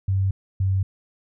sine tone pair in turn, 96.4 / 95.68 Hz, G2 / G2, -28 / -41 cents, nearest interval unison, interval 13 cents, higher first, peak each -18 dBFS, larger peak neither, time 0.08-0.31 / 0.6-0.83 s, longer neither, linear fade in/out 5 ms, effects none

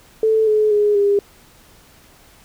sine tone with pitch steps, 440 / 427.7 / 415.8 / 404.2 Hz, A4 / A4 / G#4 / G#4, 0 / -49 / +2 / -47 cents, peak -12 dBFS, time 0.23-1.19 s, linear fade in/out 2 ms, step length 240 ms, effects pink hiss -49 dBFS RMS until 2.44 s

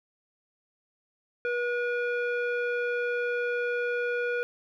square tone with low-pass filter, 483.1 Hz, B4, 38 cents flat, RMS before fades -29 dBFS, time 1.45-4.43 s, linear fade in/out 0 ms, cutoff 1900 Hz, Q 7.8, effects none

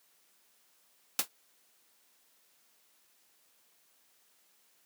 white noise with exponential decay, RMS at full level -23 dBFS, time 1.19-1.28 s, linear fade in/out 1 ms, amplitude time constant 18 ms, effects white hiss -68 dBFS RMS until 4.85 s + high-pass 200 Hz 12 dB/octave

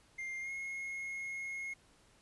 triangle tone with pitch glide, 2108 to 2160 Hz, C7 to C#7, +12 to -45 cents, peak -37 dBFS, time 0.18-1.74 s, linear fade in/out 10 ms, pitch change +43 cents, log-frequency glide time 0.41-0.51 s, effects pink hiss -66 dBFS RMS until 2.21 s + resampled to 24000 Hz

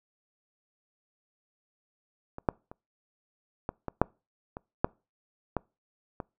clicks, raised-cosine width 1 ms, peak -25 / -9 / -30 / -17 / -19 / -6 / -24 / -8 / -14 / -21 dBFS, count 10, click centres 2.384 / 2.488 / 2.715 / 3.691 / 3.883 / 4.016 / 4.569 / 4.845 / 5.567 / 6.202 s, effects noise-tail reverb RT60 0.3 s tail -26 dB re dry

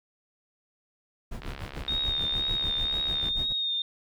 brown noise with tremolo, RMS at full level -33 dBFS, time 1.31-3.53 s, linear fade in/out 10 ms, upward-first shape sine, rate 6.8 Hz, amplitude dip 90%
click train, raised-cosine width 0.3 ms, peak -24 dBFS, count 131, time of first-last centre 1.42-3.285 s, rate 69.7 Hz
sine tone with vibrato, 3697 Hz, A#7, 15 cents flat, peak -26 dBFS, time 1.88-3.82 s, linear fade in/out 2 ms, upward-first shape triangle, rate 2 Hz, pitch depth 37 cents each way
effects none

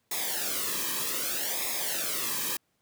white noise with flanger, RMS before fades -31 dBFS, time 0.11-2.57 s, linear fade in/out 5 ms, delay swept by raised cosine 0.67 to 1.44 ms, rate 0.64 Hz, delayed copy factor -0.75, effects pink hiss -74 dBFS RMS until 2.81 s + high-pass 80 Hz 12 dB/octave

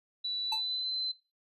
sine tone with pitch glide, 3951 to 4062 Hz, B7 to B7, 0 to +48 cents, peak -31 dBFS, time 0.24-1.12 s, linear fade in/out 10 ms, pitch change +48 cents, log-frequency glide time 0.42-0.93 s
square tone with exponential decay, 880 Hz, A5, in tune, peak -31 dBFS, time 0.52-0.64 s, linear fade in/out 5 ms, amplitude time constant 25 ms
effects noise-tail reverb RT60 0.3 s tail -19 dB re dry + resampled to 32000 Hz

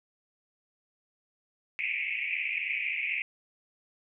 white band-pass noise, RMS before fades -32 dBFS, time 1.79-3.22 s, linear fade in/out 0 ms, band 2100 to 2600 Hz, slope 96 dB/octave, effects none

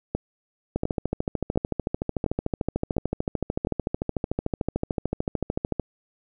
two click trains, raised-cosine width 2 ms, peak -11 / -11 dBFS, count 6 / 69, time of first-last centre 0.15-3.671 / 0.76-5.797 s, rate 1.42 / 13.5 Hz, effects none

